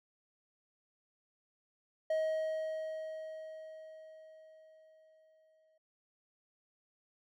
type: tone with exponential decay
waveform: triangle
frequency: 632 Hz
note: D#5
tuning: 27 cents sharp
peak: -27 dBFS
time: 2.1-5.78 s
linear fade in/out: 5 ms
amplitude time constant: 800 ms
effects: none